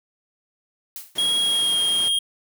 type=noise with exponential decay; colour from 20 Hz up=blue; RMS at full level=-31 dBFS; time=0.96-1.21 s; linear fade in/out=1 ms; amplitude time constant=54 ms
type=noise; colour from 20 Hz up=pink; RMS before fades=-35 dBFS; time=1.15-2.09 s; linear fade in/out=10 ms
type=tone with pitch glide; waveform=square; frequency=3295 to 3237 Hz; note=G#7 to G#7; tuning=-14 to -45 cents; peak=-19 dBFS; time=1.18-2.19 s; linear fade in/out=5 ms; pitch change=-31 cents; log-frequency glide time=1.4-1.78 s
effects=high-pass 200 Hz 12 dB/octave